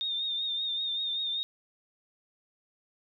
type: tone with vibrato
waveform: sine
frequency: 3656 Hz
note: A#7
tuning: 34 cents flat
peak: -29 dBFS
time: 0.01-1.43 s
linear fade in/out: 0 ms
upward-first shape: triangle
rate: 5.2 Hz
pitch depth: 54 cents each way
effects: none